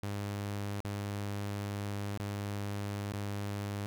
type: tone with dropouts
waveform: sawtooth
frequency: 101.5 Hz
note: G#2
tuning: 39 cents flat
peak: -31 dBFS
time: 0.03-3.86 s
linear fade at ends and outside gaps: 0 ms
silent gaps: 0.804-0.848 / 2.175-2.199 / 3.121-3.137 s
effects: none